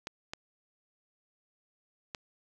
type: clicks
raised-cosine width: 0.2 ms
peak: -20 dBFS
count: 3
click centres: 0.071 / 0.335 / 2.148 s
effects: none